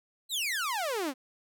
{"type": "exponential sweep", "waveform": "sawtooth", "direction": "down", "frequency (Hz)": [4186, 246.9], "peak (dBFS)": -26, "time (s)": [0.29, 1.14], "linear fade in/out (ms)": 50, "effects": []}